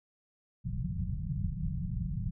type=low-pass noise; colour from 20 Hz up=white; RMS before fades=-34 dBFS; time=0.64-2.31 s; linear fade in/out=20 ms; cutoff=190 Hz; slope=96 dB/octave; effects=none